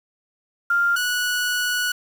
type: tone pair in turn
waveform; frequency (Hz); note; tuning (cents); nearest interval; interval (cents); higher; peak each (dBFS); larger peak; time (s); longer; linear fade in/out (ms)
sine / sawtooth; 1396.9 / 1470.6; F6 / F#6; 0 / -11; minor second; 89; second; -16 / -17; first; 0.7-0.96 / 0.96-1.92; second; 5
effects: 7-bit